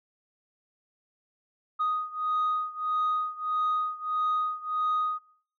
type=beating tone pair; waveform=sine; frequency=1244.5 / 1246.1 Hz; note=D#6 / D#6; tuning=0 / +2 cents; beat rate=1.6 Hz; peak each=-27 / -29 dBFS; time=1.79-5.19 s; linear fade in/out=20 ms; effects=noise-tail reverb RT60 0.6 s tail -24 dB re dry + tanh soft clip ceiling -21 dBFS